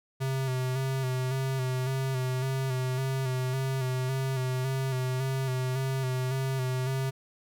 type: tone with vibrato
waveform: square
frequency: 130.81 Hz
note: C3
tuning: in tune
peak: -28 dBFS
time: 0.2-7.11 s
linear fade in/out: 20 ms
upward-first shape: square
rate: 1.8 Hz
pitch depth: 33 cents each way
effects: none